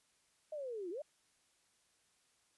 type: linear two-way sweep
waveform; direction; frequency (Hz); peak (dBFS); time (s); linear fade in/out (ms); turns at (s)
sine; down then up; 630 to 330 to 630; -40; 0.52-1.02; 5; 0.9
effects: white hiss -74 dBFS RMS until 2.57 s + resampled to 24000 Hz